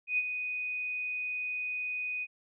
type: tone with ADSR envelope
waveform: sine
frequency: 2489 Hz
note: D#7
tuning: in tune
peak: -24 dBFS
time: 0.07-2.27 s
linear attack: 110 ms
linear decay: 39 ms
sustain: -8 dB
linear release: 43 ms
effects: none